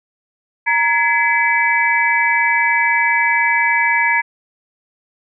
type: tone cluster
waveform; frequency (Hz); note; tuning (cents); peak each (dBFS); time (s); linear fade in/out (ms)
sine; 935 / 1687 / 2027 / 2297; A#5 / G#6 / B6 / D7; +5 / +27 / +45 / -39; -18; 0.66-4.22; 20
effects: none